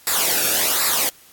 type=noise with flanger; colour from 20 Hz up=white; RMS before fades=-19 dBFS; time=0.07-1.09 s; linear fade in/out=0 ms; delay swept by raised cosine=0.32 to 1 ms; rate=1.3 Hz; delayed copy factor=-0.7; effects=white hiss -49 dBFS RMS until 1.32 s + AAC 64 kbps